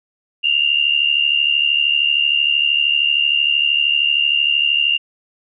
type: tone pair together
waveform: sine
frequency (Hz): 2767 / 2840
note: F7 / F7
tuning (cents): -17 / +28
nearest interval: unison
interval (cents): 45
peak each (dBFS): -16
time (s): 0.43-4.98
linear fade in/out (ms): 20
effects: none

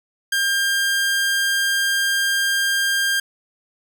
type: tone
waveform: sawtooth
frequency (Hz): 1600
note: G6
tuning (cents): +35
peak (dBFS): -14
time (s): 0.32-3.2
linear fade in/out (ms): 5
effects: none

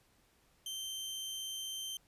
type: tone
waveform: sawtooth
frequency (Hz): 3122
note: G7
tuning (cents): -8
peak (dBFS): -36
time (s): 0.66-1.97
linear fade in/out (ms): 2
effects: pink hiss -70 dBFS RMS until 2.07 s + resampled to 32000 Hz

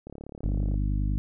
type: click train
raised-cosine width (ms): 2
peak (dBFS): -27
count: 25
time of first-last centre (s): 0.07-0.742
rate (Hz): 35.7
type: harmonic tone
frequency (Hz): 50.2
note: G1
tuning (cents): +42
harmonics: 1 / 2 / 3 / 4 / 5 / 6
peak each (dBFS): -25 / -31 / -35 / -37 / -39 / -41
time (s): 0.44-1.18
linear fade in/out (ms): 0
effects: none

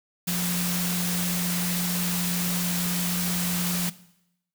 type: tone in noise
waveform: sine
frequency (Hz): 177.3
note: F3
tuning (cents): +26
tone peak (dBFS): -26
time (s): 0.27-3.9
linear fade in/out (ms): 10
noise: white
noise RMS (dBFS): -29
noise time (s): 0.27-3.9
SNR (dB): 0
effects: noise-tail reverb RT60 0.8 s tail -18 dB re dry

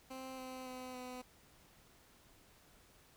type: tone with pitch steps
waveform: 15% pulse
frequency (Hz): 261.6 / 258.3 / 255 / 251.8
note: C4 / C4 / C4 / B3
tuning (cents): 0 / -22 / -44 / +34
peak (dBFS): -39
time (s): 0.1-1.22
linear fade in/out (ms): 10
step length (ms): 280
effects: pink hiss -65 dBFS RMS until 3.16 s

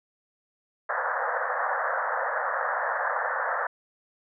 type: band-pass noise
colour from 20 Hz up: white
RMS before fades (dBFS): -28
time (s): 0.89-3.67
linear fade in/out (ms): 5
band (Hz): 490 to 1800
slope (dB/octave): 96
effects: none

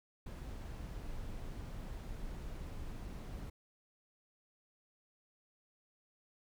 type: noise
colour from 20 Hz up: brown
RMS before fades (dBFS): -44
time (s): 0.26-3.5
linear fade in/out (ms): 5
effects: none

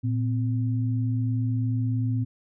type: tone pair together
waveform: sine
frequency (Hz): 114.6 / 257.3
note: A#2 / C4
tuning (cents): -29 / -29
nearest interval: octave + major second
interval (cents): 1400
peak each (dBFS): -23 / -30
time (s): 0.03-2.25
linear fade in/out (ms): 20
effects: none

